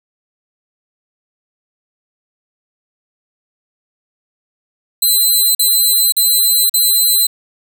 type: tone bursts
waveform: 5% pulse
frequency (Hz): 4048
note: B7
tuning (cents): +42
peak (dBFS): -3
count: 4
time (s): 5.02-7.269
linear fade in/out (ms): 5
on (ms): 530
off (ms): 43
effects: none